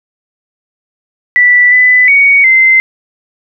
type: tone with pitch steps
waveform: sine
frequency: 1968 / 1999 / 2239 / 2072 Hz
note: B6 / B6 / C#7 / C7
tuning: -7 / +20 / +17 / -17 cents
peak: -3 dBFS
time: 1.36-2.8 s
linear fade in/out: 0 ms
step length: 360 ms
effects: none